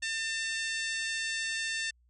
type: harmonic tone with a mistuned harmonic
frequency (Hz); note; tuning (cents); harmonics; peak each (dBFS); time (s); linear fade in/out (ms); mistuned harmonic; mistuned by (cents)
898; A5; +35; 2 / 3 / 4 / 5 / 6 / 7 / 8 / 9 / 10; -34 / -38 / -40 / -42 / -44 / -45 / -46 / -47 / -48; 0.02-1.91; 10; 9; -23
effects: added 60 Hz sine -63 dBFS peak until 2.09 s